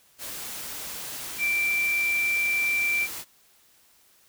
sine tone in noise, 2349 Hz, D7, in tune, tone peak -22 dBFS, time 1.38-3.08 s, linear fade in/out 50 ms, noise white, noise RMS -36 dBFS, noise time 0.18-3.25 s, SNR +11 dB, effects white hiss -60 dBFS RMS until 4.28 s

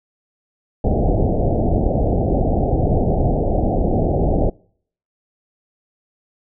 pink low-pass noise, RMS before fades -17 dBFS, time 0.84-4.5 s, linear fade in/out 5 ms, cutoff 780 Hz, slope 96 dB/octave, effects noise-tail reverb RT60 0.6 s tail -26 dB re dry

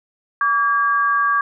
sine tone pair together, 1148 / 1623.5 Hz, D6 / G#6, -40 / -40 cents, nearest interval tritone, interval 600 cents, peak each -16 / -19 dBFS, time 0.41-1.41 s, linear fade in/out 2 ms, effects none

